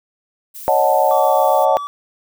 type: noise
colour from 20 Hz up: violet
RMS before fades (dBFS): -33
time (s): 0.54-1.66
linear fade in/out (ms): 20
type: chord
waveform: sine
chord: D# half-diminished seventh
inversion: third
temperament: equal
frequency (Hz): 554.4 / 622.3 / 740 / 880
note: C#5 / D#5 / F#5 / A5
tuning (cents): 0 / 0 / 0 / 0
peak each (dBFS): -17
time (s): 0.68-1.77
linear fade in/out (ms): 0
type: tone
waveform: triangle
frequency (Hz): 1149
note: D6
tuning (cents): -38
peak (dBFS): -22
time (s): 1.11-1.87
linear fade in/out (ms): 0
effects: none